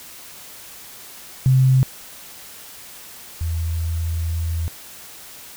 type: tone pair in turn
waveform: sine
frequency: 130.81 / 82.41 Hz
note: C3 / E2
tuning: 0 / 0 cents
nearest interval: minor sixth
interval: 800 cents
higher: first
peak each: -11 / -20 dBFS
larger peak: first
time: 1.46-1.83 / 3.41-4.68 s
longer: second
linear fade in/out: 0 ms
effects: white hiss -40 dBFS RMS until 5.56 s